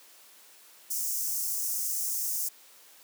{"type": "high-pass noise", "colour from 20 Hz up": "white", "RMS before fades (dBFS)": -31, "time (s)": [0.9, 2.49], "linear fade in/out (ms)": 10, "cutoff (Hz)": 5500, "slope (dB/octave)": 48, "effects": ["white hiss -55 dBFS RMS until 3.03 s", "high-pass 300 Hz 12 dB/octave"]}